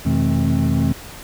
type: tone cluster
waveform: triangle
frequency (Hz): 87.4 / 127.5 / 160.1 / 215.6 / 265.3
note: F2 / C3 / D#3 / A3 / C4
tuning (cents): +2 / -44 / +50 / -35 / +24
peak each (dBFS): -19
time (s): 0.05-0.93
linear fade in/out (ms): 10
effects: tanh soft clip ceiling -5 dBFS + pink hiss -37 dBFS RMS until 1.23 s